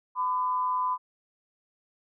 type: tone pair together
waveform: sine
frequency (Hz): 1008 / 1198.7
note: B5 / D6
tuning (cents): +35 / +35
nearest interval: minor third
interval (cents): 300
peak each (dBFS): -25 / -34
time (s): 0.15-0.98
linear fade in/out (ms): 50
effects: none